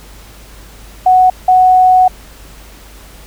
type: tone bursts at uneven times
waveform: sine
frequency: 740 Hz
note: F#5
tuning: in tune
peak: -4 dBFS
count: 2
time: 1.06-1.3 / 1.48-2.08 s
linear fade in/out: 5 ms
effects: added 50 Hz sine -36 dBFS peak until 3.26 s + pink hiss -39 dBFS RMS until 3.26 s